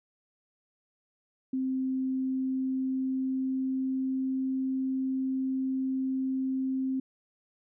sine tone with pitch glide, 261.6 to 263.3 Hz, C4 to C4, 0 to +11 cents, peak -27 dBFS, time 1.53-7 s, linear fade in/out 5 ms, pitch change +11 cents, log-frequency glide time 1.84-4.52 s, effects none

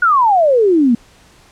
sine exponential sweep, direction down, 1480 to 224.2 Hz, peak -8 dBFS, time 0.02-0.95 s, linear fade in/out 5 ms, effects pink hiss -47 dBFS RMS until 1.51 s + low-pass 9000 Hz 12 dB/octave

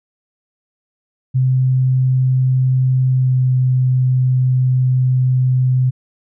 sine tone with pitch glide, 129.4 to 128.14 Hz, C3 to C3, -19 to -36 cents, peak -11 dBFS, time 1.34-5.91 s, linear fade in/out 20 ms, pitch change -17 cents, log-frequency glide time 3.1-3.46 s, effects none

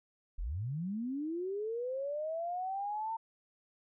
sine linear sweep, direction up, 31.91 to 912 Hz, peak -34 dBFS, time 0.38-3.17 s, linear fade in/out 10 ms, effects none

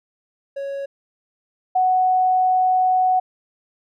triangle / sine tone pair in turn, 554.4 / 741.6 Hz, C#5 / F#5, 0 / +4 cents, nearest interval perfect fourth, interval 504 cents, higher second, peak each -23 / -14 dBFS, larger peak second, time 0.56-0.86 / 1.75-3.2 s, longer second, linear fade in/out 10 ms, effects none

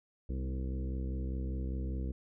harmonic tone with a mistuned harmonic, 65 Hz, C2, 11 cents flat, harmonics 1 / 2 / 3 / 4 / 5 / 6 / 7 / 8, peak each -34 / -43 / -44 / -47 / -47 / -55 / -51 / -56 dBFS, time 0.29-2.12 s, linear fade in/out 5 ms, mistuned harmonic 4, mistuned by -19 cents, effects none

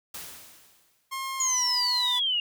white noise with exponential decay, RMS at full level -37 dBFS, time 0.14-1.2 s, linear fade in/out 5 ms, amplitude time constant 230 ms
sawtooth tone with pitch glide, 1069 to 986 Hz, C6 to B5, +37 to -3 cents, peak -27 dBFS, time 1.11-2.2 s, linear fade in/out 20 ms, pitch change -140 cents, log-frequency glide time 1.37-1.64 s
sine exponential sweep, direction down, 6900 to 2796 Hz, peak -23 dBFS, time 1.4-2.4 s, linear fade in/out 2 ms
effects none

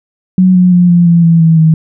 sine tone with pitch steps, 185 / 181.09 / 177.26 / 173.51 / 169.84 / 166.25 / 162.74 / 159.29 Hz, F#3 / F#3 / F3 / F3 / F3 / E3 / E3 / D#3, 0 / -37 / +26 / -11 / -48 / +15 / -22 / +41 cents, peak -3 dBFS, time 0.38-1.74 s, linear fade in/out 2 ms, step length 170 ms, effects none

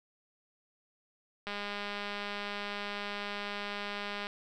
click train, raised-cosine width 0.3 ms, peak -22 dBFS, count 572, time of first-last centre 1.47-4.269 s, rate 204 Hz, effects none

